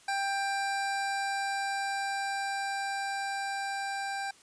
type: tone with level ramp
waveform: 25% pulse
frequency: 790 Hz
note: G5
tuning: 13 cents sharp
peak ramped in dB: -25 to -29 dBFS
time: 0.08-4.31 s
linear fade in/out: 5 ms
effects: white hiss -58 dBFS RMS until 4.42 s + resampled to 22050 Hz